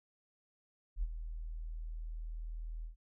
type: tone with ADSR envelope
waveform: sine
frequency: 40.17 Hz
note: E1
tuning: 44 cents flat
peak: -29 dBFS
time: 0.96-2.96 s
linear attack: 68 ms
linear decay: 35 ms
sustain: -10 dB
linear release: 120 ms
effects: none